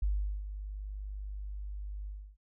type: tone with ADSR envelope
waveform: sine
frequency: 50.3 Hz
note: G1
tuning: 45 cents sharp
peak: -26 dBFS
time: 0.02-2.37 s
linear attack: 7 ms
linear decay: 400 ms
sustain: -11 dB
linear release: 300 ms
effects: none